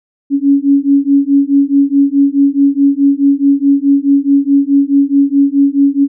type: beating tone pair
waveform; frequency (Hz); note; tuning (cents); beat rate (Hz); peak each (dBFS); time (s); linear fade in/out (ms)
sine; 277.2 / 281.9; C#4 / C#4; 0 / +29; 4.7; -10; 0.3-6.08; 50
effects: none